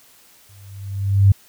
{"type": "tone with exponential growth", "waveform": "sine", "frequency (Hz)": 98.7, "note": "G2", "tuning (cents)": 12, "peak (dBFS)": -6, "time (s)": [0.49, 1.32], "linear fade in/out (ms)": 5, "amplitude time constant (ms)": 180, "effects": ["white hiss -51 dBFS RMS until 1.48 s"]}